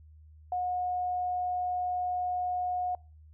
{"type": "tone", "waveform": "sine", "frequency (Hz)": 724, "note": "F#5", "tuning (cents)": -38, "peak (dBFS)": -28, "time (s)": [0.52, 2.95], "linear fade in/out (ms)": 2, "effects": ["noise-tail reverb RT60 0.4 s tail -26 dB re dry", "added 77 Hz sine -51 dBFS peak until 3.33 s"]}